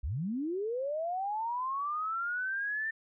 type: linear sweep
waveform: sine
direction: up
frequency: 51.7 to 1800 Hz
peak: -31 dBFS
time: 0.03-2.91 s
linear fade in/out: 10 ms
effects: none